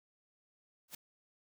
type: noise with exponential growth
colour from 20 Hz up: white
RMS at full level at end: -39 dBFS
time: 0.88-0.95 s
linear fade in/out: 5 ms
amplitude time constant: 15 ms
effects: none